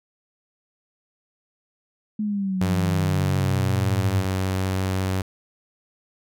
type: exponential sweep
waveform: sine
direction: down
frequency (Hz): 215 to 99.3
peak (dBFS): -22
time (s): 2.19-4.25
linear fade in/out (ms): 5
type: tone with vibrato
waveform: sawtooth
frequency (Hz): 94.5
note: F#2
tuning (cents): +37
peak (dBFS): -18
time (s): 2.61-5.22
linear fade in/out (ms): 5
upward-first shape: triangle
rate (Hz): 5.5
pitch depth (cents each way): 9
effects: none